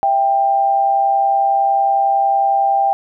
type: tone pair together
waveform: sine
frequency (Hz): 659.3 / 790.2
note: E5 / G5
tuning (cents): 0 / +14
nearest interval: minor third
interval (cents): 314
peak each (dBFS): -21 / -12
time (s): 0.03-2.93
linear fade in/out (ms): 0
effects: none